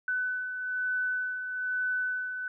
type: beating tone pair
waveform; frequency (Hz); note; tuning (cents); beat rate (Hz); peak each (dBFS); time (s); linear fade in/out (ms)
sine; 1501 / 1502.1; F#6 / F#6; +24 / +26; 1.1; -38 / -29; 0.08-2.48; 2
effects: none